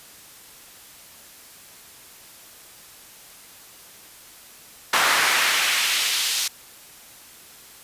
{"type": "noise with high-pass filter sweep", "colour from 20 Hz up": "brown", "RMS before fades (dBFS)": -21, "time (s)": [4.93, 6.48], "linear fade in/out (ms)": 5, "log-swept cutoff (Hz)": [1200, 4300], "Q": 1.1, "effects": ["white hiss -46 dBFS RMS until 7.83 s", "resampled to 32000 Hz"]}